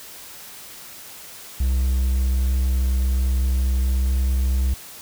triangle tone with pitch glide, 64.2 to 64.72 Hz, C2 to C2, -32 to -18 cents, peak -15 dBFS, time 1.6-4.74 s, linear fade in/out 5 ms, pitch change +14 cents, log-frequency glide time 3.88-4.2 s, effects white hiss -40 dBFS RMS until 5.01 s

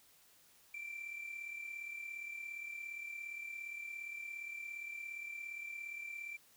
triangle tone with amplitude modulation, 2349 Hz, D7, in tune, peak -37 dBFS, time 0.74-6.37 s, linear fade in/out 5 ms, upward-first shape sine, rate 37.3 Hz, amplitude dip 65%, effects tanh soft clip ceiling -38 dBFS + white hiss -66 dBFS RMS until 6.56 s

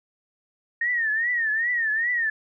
sine tone with vibrato, 1839 Hz, A#6, 24 cents flat, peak -21 dBFS, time 0.81-2.3 s, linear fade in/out 5 ms, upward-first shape triangle, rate 2.5 Hz, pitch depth 140 cents each way, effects none

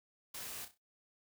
white noise with echo, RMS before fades -45 dBFS, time 0.34-0.65 s, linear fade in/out 5 ms, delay 32 ms, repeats 4, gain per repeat -9 dB, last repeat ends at 0.778 s, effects noise-tail reverb RT60 0.2 s tail -23 dB re dry

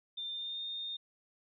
sine tone with pitch glide, 3592 to 3655 Hz, A7 to A#7, +35 to -35 cents, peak -37 dBFS, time 0.17-0.97 s, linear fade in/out 10 ms, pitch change +30 cents, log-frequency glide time 0.29-0.61 s, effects none

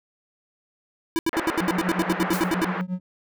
square tone bursts, 329.6 Hz, E4, in tune, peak -20 dBFS, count 15, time 1.16-2.645 s, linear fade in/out 0 ms, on 29 ms, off 75 ms
white band-pass noise, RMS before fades -30 dBFS, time 1.33-2.81 s, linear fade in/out 0 ms, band 290 to 1800 Hz, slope 24 dB/octave
triangle tone with tremolo, 182.4 Hz, F#3, 24 cents flat, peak -20 dBFS, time 1.61-3 s, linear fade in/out 5 ms, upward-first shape triangle, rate 8.5 Hz, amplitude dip 100%
white noise with exponential decay, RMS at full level -28 dBFS, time 2.33-2.56 s, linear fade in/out 1 ms, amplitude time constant 49 ms
effects none

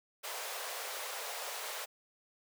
pink high-pass noise, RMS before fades -41 dBFS, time 0.23-1.86 s, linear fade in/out 20 ms, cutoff 460 Hz, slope 48 dB/octave, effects none

